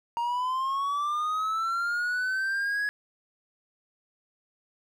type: linear sweep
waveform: triangle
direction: up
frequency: 932.3 to 1682 Hz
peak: -24 dBFS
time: 0.17-2.89 s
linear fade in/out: 0 ms
effects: none